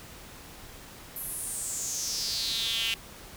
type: tone with high-pass filter sweep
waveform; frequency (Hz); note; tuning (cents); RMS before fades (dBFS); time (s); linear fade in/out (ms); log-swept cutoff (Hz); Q
sawtooth; 226.9; A#3; -47; -32; 1.16-2.94; 2; 12000 to 2800; 5.6
effects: pink hiss -47 dBFS RMS until 3.36 s